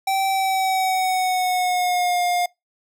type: tone with pitch glide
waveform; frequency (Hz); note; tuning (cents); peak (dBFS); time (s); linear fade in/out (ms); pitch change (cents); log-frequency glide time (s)
square; 774 to 709.8; G5 to F5; -22 to +28; -19; 0.07-2.46; 5; -150; 0.27-2.22
effects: noise-tail reverb RT60 0.2 s tail -25 dB re dry